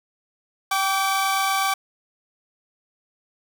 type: tone pair together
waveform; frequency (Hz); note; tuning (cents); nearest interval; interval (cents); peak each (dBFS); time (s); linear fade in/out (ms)
sawtooth; 778 / 1153; G5 / D6; -13 / -32; perfect fifth; 681; -19; 0.71-1.74; 5
effects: none